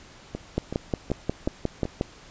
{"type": "two click trains", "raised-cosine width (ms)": 2, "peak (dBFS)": [-17, -10], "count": [5, 9], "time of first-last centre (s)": [[0.35, 1.854], [0.58, 2.011]], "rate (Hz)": [2.66, 5.59], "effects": ["pink hiss -49 dBFS RMS until 2.3 s", "resampled to 16000 Hz"]}